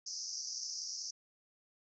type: band-pass noise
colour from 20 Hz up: white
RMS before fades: -42 dBFS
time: 0.06-1.11 s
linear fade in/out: 10 ms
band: 4900 to 6200 Hz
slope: 96 dB/octave
effects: none